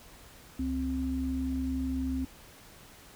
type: tone pair together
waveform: sine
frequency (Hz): 69.29 / 261.6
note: C#2 / C4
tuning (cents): 0 / 0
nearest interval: octave + major seventh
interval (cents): 2300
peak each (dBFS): -34 / -30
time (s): 0.59-2.25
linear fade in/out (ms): 5
effects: pink hiss -53 dBFS RMS until 3.15 s